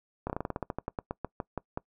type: slowing click train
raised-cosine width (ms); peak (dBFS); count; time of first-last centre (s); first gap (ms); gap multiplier
1; -18; 18; 0.27-1.775; 28; 1.13
effects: noise-tail reverb RT60 0.1 s tail -23 dB re dry